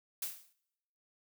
blue noise with exponential decay, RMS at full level -34 dBFS, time 0.22-0.53 s, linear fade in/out 5 ms, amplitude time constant 66 ms, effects noise-tail reverb RT60 0.9 s tail -24 dB re dry

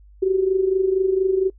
sine tone with amplitude modulation, 379.9 Hz, F#4, 46 cents sharp, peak -13 dBFS, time 0.22-1.5 s, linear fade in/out 10 ms, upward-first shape sine, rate 24.3 Hz, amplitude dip 65%, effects noise-tail reverb RT60 0.1 s tail -23 dB re dry + added 50 Hz sine -45 dBFS peak until 1.58 s

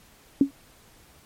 sine tone with exponential decay, 277.2 Hz, C#4, in tune, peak -10 dBFS, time 0.41-0.51 s, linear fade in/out 2 ms, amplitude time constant 21 ms, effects pink hiss -55 dBFS RMS until 1.25 s + MP3 64 kbps

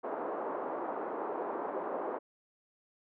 pink band-pass noise, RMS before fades -37 dBFS, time 0.03-2.19 s, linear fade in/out 20 ms, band 340 to 1100 Hz, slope 24 dB/octave, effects none

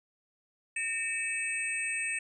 sine tone cluster, 1825 / 2281 / 2608 / 8370 Hz, A#6 / C#7 / E7 / C9, -37 / +49 / -19 / 0 cents, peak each -37 / -39 / -33 / -37 dBFS, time 0.76-2.19 s, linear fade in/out 5 ms, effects none

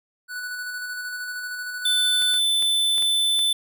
square tone with tremolo, 1482 Hz, F#6, 2 cents sharp, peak -29 dBFS, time 0.28-2.4 s, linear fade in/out 50 ms, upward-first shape square, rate 13 Hz, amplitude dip 25%
square tone, 3520 Hz, A7, in tune, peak -19 dBFS, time 1.85-3.53 s, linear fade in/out 5 ms
clicks, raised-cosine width 0.2 ms, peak -19 dBFS, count 6, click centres 2.221 / 2.34 / 2.625 / 2.981 / 3.024 / 3.391 s
effects none

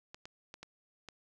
clicks, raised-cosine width 0.2 ms, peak -29 dBFS, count 5, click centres 0.145 / 0.255 / 0.541 / 0.63 / 1.087 s, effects none

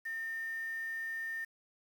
sine tone with quantisation, 1815 Hz, A#6, 47 cents flat, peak -36 dBFS, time 0.05-1.45 s, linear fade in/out 10 ms, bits 9, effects none

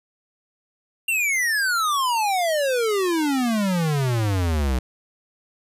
square exponential sweep, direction down, 2794 to 61 Hz, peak -20 dBFS, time 1.08-4.79 s, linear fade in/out 5 ms, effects resampled to 32000 Hz

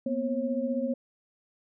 sine tone cluster, 237.1 / 252.4 / 542 Hz, A#3 / B3 / C#5, +30 / +38 / -39 cents, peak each -31 dBFS, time 0.06-0.94 s, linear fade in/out 5 ms, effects none

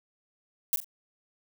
violet noise with echo, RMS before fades -25 dBFS, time 0.73-0.76 s, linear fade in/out 0 ms, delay 42 ms, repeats 2, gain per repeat -11 dB, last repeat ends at 0.844 s, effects none

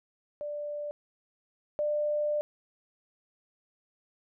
sine tone pair in turn, 589 / 595.5 Hz, D5 / D5, +5 / +24 cents, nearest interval unison, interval 19 cents, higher second, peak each -33 / -26 dBFS, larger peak second, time 0.41-0.91 / 1.79-2.41 s, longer second, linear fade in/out 0 ms, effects none

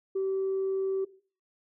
sine tone, 384.8 Hz, G4, 32 cents flat, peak -25 dBFS, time 0.15-1.05 s, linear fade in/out 10 ms, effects noise-tail reverb RT60 0.4 s tail -17 dB re dry + tanh soft clip ceiling -23 dBFS

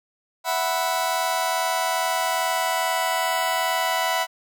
sawtooth chord, E suspended second, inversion none, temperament just, 659.3 / 741.7 / 988.9 Hz, E5 / F#5 / B5, 0 / +4 / +2 cents, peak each -23 / -22 / -21 dBFS, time 0.44-4.27 s, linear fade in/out 50 ms, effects none

